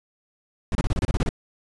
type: noise bursts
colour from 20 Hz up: brown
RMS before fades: -21 dBFS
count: 10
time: 0.72-1.291 s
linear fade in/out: 2 ms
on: 31 ms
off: 29 ms
effects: resampled to 22050 Hz